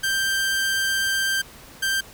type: tone pair in turn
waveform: sawtooth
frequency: 1573 / 1573 Hz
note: G6 / G6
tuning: +6 / +6 cents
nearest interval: unison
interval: 0 cents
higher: neither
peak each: -17 dBFS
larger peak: neither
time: 0.03-1.42 / 1.82-2.01 s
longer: first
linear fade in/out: 10 ms
effects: pink hiss -45 dBFS RMS until 2.13 s